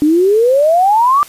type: exponential sweep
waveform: sine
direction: up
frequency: 290 to 1202 Hz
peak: -7 dBFS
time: 0.02-1.23 s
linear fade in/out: 0 ms
effects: white hiss -37 dBFS RMS until 1.28 s + resampled to 32000 Hz